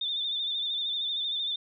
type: tone with vibrato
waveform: sine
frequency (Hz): 3580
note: A7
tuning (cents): +29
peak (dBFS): -28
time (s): 0.01-1.56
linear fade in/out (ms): 5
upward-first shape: sine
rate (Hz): 13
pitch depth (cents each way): 54
effects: none